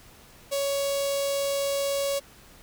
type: tone with notch filter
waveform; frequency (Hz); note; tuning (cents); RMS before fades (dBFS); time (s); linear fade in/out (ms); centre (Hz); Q
sawtooth; 558; C#5; +11; -27; 0.51-2.2; 20; 1500; 0.51
effects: pink hiss -52 dBFS RMS until 2.62 s